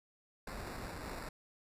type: noise with sample-and-hold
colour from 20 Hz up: pink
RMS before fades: -44 dBFS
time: 0.47-1.29 s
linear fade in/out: 5 ms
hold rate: 3150 Hz
effects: resampled to 32000 Hz